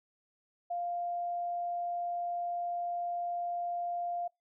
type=tone; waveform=sine; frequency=698.5 Hz; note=F5; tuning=in tune; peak=-32 dBFS; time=0.7-4.28 s; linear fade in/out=10 ms; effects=noise-tail reverb RT60 0.2 s tail -26 dB re dry